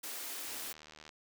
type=high-pass noise; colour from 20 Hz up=white; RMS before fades=-42 dBFS; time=0.03-0.73 s; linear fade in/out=10 ms; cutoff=230 Hz; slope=96 dB/octave
type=click train; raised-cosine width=0.2 ms; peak=-34 dBFS; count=48; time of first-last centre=0.48-1.092 s; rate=76.8 Hz
effects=none